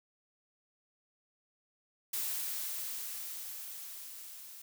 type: noise with level ramp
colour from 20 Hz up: blue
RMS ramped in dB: -35 to -50 dBFS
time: 2.13-4.62 s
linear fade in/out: 5 ms
effects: none